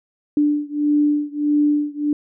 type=beating tone pair; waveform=sine; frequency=294.2 / 295.8 Hz; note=D4 / D4; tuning=+3 / +13 cents; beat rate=1.6 Hz; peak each=-18 / -19 dBFS; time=0.37-2.13 s; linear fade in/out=2 ms; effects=none